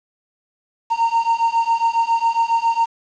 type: beating tone pair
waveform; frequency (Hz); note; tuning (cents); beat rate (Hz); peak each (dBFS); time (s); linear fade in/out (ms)
triangle; 916 / 923.3; A#5 / A#5; -31 / -17; 7.3; -17 / -16; 0.9-2.86; 20
effects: resampled to 16000 Hz + 7-bit